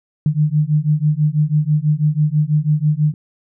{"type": "beating tone pair", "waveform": "sine", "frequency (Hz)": [148.3, 154.4], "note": ["D3", "D#3"], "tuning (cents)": [17, -13], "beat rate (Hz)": 6.1, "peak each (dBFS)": [-16, -16], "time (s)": [0.26, 3.14], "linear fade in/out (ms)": 2, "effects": []}